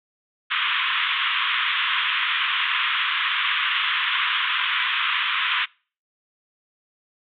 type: band-pass noise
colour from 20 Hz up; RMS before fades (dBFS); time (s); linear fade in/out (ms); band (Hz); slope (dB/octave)
white; -23; 0.5-5.66; 20; 1000 to 3500; 96
effects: noise-tail reverb RT60 0.4 s tail -26 dB re dry